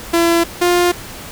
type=tone pair in turn; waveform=sawtooth; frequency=337.5 / 352.5 Hz; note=E4 / F4; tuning=+41 / +16 cents; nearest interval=minor second; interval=75 cents; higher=second; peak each=-7 dBFS; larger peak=neither; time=0.13-0.44 / 0.61-0.92 s; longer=neither; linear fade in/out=10 ms; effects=pink hiss -32 dBFS RMS until 1.31 s